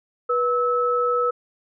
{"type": "tone pair together", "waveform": "sine", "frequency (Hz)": [487.5, 1300], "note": ["B4", "E6"], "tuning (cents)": [-23, -24], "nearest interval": "octave + perfect fourth", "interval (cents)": 1699, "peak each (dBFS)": -21, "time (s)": [0.29, 1.31], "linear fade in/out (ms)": 10, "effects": []}